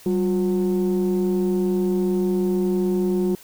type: tone pair together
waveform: sine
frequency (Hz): 192.06 / 358.7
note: G3 / F4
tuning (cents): -35 / +46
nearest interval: major seventh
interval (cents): 1081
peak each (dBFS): -19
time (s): 0.06-3.35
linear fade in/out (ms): 2
effects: tanh soft clip ceiling -15 dBFS + white hiss -47 dBFS RMS until 3.43 s